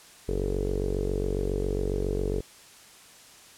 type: tone with low-pass filter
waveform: sawtooth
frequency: 47.32 Hz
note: F#1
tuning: 40 cents sharp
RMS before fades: -28 dBFS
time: 0.28-2.41 s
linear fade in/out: 10 ms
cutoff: 430 Hz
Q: 7.5
effects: white hiss -51 dBFS RMS until 3.57 s + low-pass 10000 Hz 12 dB/octave